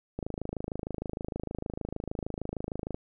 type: click train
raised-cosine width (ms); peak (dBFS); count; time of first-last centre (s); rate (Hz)
2; -20; 74; 0.19-2.945; 26.5
effects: none